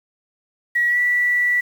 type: tone with pitch glide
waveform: sine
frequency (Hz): 1920 to 1956.9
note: B6 to B6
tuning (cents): -49 to -16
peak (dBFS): -15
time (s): 0.75-1.61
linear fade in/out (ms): 10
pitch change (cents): +33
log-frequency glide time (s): 0.88-0.98
effects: 7-bit